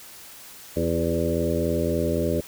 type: harmonic tone with a mistuned harmonic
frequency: 83.7 Hz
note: E2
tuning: 27 cents sharp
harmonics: 1 / 2 / 3 / 4 / 5 / 6 / 7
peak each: -29 / -29 / -29 / -29 / -29 / -29 / -29 dBFS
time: 0.76-2.41 s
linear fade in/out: 10 ms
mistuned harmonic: 5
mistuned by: -27 cents
effects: white hiss -44 dBFS RMS until 2.47 s